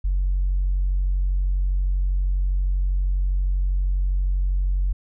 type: tone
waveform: sine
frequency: 46.25 Hz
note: F#1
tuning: in tune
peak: -17 dBFS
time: 0.04-4.93 s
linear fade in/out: 10 ms
effects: tanh soft clip ceiling -15 dBFS